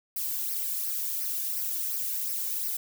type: noise with flanger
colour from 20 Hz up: violet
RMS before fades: -31 dBFS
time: 0.16-2.77 s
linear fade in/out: 5 ms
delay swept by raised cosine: 0.27 to 1.57 ms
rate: 2.8 Hz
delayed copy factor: -0.65
effects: none